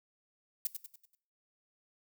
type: noise with echo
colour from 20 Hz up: violet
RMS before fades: -32 dBFS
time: 0.65-0.67 s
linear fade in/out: 2 ms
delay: 96 ms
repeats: 5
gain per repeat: -7 dB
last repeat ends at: 1.15 s
effects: noise-tail reverb RT60 0.5 s tail -18 dB re dry